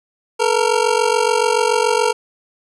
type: ring-modulated tone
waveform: 25% pulse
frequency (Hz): 459.4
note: A#4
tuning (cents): -25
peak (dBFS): -7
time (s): 0.39-2.13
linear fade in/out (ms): 20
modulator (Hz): 23.5
effects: resampled to 24000 Hz + 8-bit